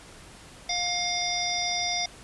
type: harmonic tone with a mistuned harmonic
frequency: 708 Hz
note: F5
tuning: 23 cents sharp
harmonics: 1 / 3 / 5 / 7 / 8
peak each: -32 / -32 / -32 / -32 / -32 dBFS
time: 0.69-2.06 s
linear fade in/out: 5 ms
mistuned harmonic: 5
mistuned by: +23 cents
effects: pink hiss -48 dBFS RMS until 2.23 s + resampled to 24000 Hz